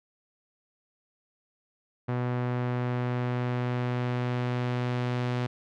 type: tone with low-pass filter sweep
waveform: sawtooth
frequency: 123.47 Hz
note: B2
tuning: in tune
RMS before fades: -29 dBFS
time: 2.08-5.47 s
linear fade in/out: 10 ms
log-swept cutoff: 1700 to 3700 Hz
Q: 0.81
effects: none